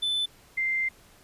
triangle / sine tone pair in turn, 3513 / 2089 Hz, A7 / C7, -3 / -3 cents, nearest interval major sixth, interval 900 cents, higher first, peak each -23 / -24 dBFS, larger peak first, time 0.02-0.26 / 0.57-0.89 s, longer second, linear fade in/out 10 ms, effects pink hiss -56 dBFS RMS until 1.23 s + resampled to 32000 Hz

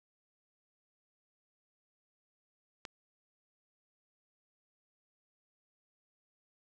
click, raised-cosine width 0.2 ms, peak -24 dBFS, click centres 2.852 s, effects none

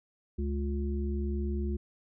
harmonic tone, 70.8 Hz, C#2, 37 cents sharp, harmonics 1 / 3 / 5, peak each -30 / -36 / -38 dBFS, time 0.38-1.77 s, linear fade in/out 10 ms, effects none

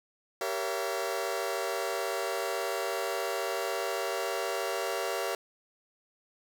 sawtooth chord, G diminished seventh, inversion none, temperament just, 392 / 470.4 / 564.5 / 677.4 Hz, G4 / Bb4 / Db5 / Fb5, 0 / +16 / +31 / +47 cents, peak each -32 dBFS, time 0.41-5.35 s, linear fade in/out 2 ms, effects none

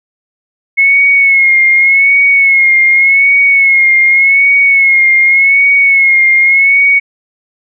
sine tone with vibrato, 2179 Hz, C#7, 30 cents flat, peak -4 dBFS, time 0.77-7 s, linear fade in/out 20 ms, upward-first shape sine, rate 0.86 Hz, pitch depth 49 cents each way, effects none

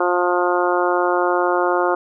harmonic tone, 177.6 Hz, F3, 29 cents sharp, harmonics 2 / 3 / 4 / 5 / 6 / 7 / 8, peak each -20 / -22 / -23 / -24 / -25 / -25 / -26 dBFS, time 0-1.95 s, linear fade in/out 5 ms, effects none

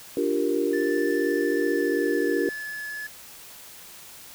sine chord, G minor seventh, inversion second, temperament equal, 293.7 / 349.2 / 392 / 466.2 Hz, D4 / F4 / G4 / Bb4, 0 / 0 / 0 / 0 cents, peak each -27 dBFS, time 0.17-2.49 s, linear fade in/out 2 ms
triangle tone with pitch glide, 1760 to 1713.9 Hz, A6 to A6, 0 to -46 cents, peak -30 dBFS, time 0.73-3.07 s, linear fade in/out 5 ms, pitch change -46 cents, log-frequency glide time 1.59-2.83 s
effects white hiss -45 dBFS RMS until 4.34 s

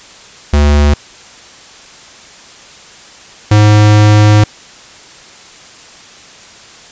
square tone pair in turn, 73 / 105.44 Hz, D2 / G#2, -10 / +27 cents, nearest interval tritone, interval 637 cents, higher second, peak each -6 / -4 dBFS, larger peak second, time 0.53-0.94 / 3.51-4.44 s, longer second, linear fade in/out 5 ms, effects white hiss -36 dBFS RMS until 6.91 s + resampled to 16000 Hz

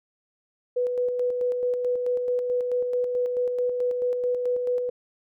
sine tone with tremolo, 493.9 Hz, B4, in tune, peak -21 dBFS, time 0.76-4.9 s, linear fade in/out 10 ms, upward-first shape square, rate 4.6 Hz, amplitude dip 35%, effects none

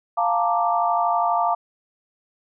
sine chord, Bb major seventh, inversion second, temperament equal, 698.5 / 880 / 932.3 / 1174.7 Hz, F5 / A5 / Bb5 / D6, 0 / 0 / 0 / 0 cents, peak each -21 / -25 / -25 / -24 dBFS, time 0.17-1.55 s, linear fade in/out 10 ms, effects none

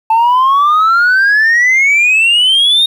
sine exponential sweep, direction up, 880 to 3729 Hz, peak -4 dBFS, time 0.1-2.86 s, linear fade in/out 5 ms, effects tanh soft clip ceiling -5 dBFS + 7-bit

